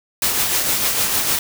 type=noise with tremolo; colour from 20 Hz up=white; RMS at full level=-17 dBFS; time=0.22-1.39 s; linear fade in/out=2 ms; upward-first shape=triangle; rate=6.6 Hz; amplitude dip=45%; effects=none